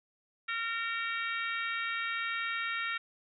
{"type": "harmonic tone with a mistuned harmonic", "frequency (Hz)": 458.9, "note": "A#4", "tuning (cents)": -27, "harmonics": [3, 4, 5, 6, 7, 8], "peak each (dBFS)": [-36, -37, -38, -43, -46, -44], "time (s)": [0.48, 2.98], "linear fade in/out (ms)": 10, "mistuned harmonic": 8, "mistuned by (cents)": 32, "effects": []}